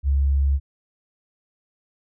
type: tone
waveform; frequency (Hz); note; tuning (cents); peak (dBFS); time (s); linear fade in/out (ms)
sine; 69.3; C#2; 0; -16; 0.03-0.6; 50
effects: none